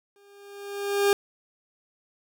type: tone with exponential growth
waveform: 40% pulse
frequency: 402.8 Hz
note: G4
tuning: 47 cents sharp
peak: -16 dBFS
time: 0.16-1.13 s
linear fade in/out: 1 ms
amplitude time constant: 210 ms
effects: none